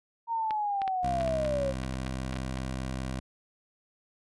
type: linear sweep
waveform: sine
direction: down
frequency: 932.3 to 531 Hz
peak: -27 dBFS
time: 0.27-1.74 s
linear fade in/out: 50 ms
type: clicks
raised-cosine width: 0.3 ms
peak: -21 dBFS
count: 12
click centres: 0.508 / 0.818 / 0.878 / 1.209 / 1.277 / 1.451 / 1.836 / 1.939 / 2.067 / 2.33 / 2.364 / 2.574 s
type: tone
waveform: 15% pulse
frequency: 64.9 Hz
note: C2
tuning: 13 cents flat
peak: -26 dBFS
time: 1.03-3.2 s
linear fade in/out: 10 ms
effects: resampled to 24000 Hz